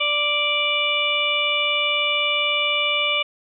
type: harmonic tone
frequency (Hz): 587.3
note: D5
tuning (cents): 0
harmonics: 1 / 2 / 4 / 5 / 6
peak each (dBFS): -28 / -28 / -22 / -23 / -27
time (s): 0-3.23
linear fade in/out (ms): 10
effects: none